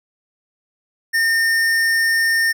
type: tone with hard clipping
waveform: sine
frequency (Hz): 1819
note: A#6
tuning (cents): -43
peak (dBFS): -16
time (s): 1.13-2.53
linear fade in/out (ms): 20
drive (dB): 14
effects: none